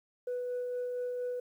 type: tone with tremolo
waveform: sine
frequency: 493.9 Hz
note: B4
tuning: in tune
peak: -30 dBFS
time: 0.27-1.4 s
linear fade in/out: 5 ms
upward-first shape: sine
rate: 4.3 Hz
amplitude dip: 25%
effects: tanh soft clip ceiling -30 dBFS + 11-bit

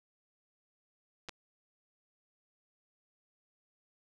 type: clicks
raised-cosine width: 0.2 ms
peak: -25 dBFS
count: 2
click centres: 1.287 / 1.293 s
effects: none

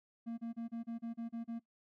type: tone bursts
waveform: triangle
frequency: 231.1 Hz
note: A#3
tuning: 15 cents flat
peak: -36 dBFS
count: 9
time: 0.26-1.596 s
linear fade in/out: 20 ms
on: 120 ms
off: 32 ms
effects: noise-tail reverb RT60 0.1 s tail -19 dB re dry

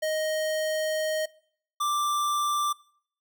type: tone pair in turn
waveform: square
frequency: 624 / 1178 Hz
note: D#5 / D6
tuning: +5 / +5 cents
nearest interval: major seventh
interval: 1100 cents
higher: second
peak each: -26 / -25 dBFS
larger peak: second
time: 0.02-1.26 / 1.8-2.73 s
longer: first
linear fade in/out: 10 ms
effects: noise-tail reverb RT60 0.6 s tail -23 dB re dry

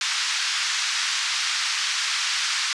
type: band-pass noise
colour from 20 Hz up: white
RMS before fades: -25 dBFS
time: 0.01-2.73 s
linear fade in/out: 2 ms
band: 1200 to 5900 Hz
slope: 24 dB/octave
effects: resampled to 24000 Hz

